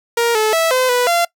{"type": "tone with pitch steps", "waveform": "sawtooth", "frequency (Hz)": [468.9, 432.9, 655, 512, 492.5, 688], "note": ["A#4", "A4", "E5", "C5", "B4", "F5"], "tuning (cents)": [10, -28, -11, -38, -5, -26], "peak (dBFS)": -9, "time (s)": [0.17, 1.25], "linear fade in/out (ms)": 5, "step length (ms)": 180, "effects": ["noise-tail reverb RT60 0.1 s tail -22 dB re dry"]}